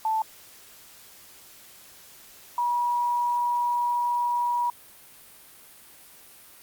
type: tone pair in turn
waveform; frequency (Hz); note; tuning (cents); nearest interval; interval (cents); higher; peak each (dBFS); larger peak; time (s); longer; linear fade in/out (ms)
sine; 880 / 963.3; A5 / B5; 0 / -43; major second; 157; second; -22; neither; 0.05-0.22 / 2.58-4.7; second; 2
effects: white hiss -50 dBFS RMS until 6.62 s + Opus 48 kbps